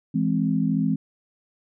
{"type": "chord", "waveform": "sine", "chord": "E augmented", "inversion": "none", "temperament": "equal", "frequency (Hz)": [164.81, 207.7, 261.6], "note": ["E3", "G#3", "B#3"], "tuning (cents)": [0, 0, 0], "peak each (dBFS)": -24, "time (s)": [0.14, 0.96], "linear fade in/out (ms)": 10, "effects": []}